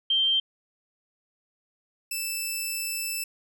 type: tone pair in turn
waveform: sine / 10% pulse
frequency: 3147 / 2642 Hz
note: G7 / E7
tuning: +6 / +3 cents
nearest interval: minor third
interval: 303 cents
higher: first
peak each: -20 dBFS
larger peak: neither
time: 0.1-0.4 / 2.11-3.24 s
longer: second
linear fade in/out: 5 ms
effects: none